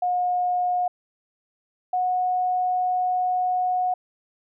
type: tone pair in turn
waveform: sine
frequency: 720 / 730.9 Hz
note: F#5 / F#5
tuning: -47 / -21 cents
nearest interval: unison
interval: 26 cents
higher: second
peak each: -20 dBFS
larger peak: neither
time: 0.02-0.88 / 1.93-3.94 s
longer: second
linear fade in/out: 5 ms
effects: none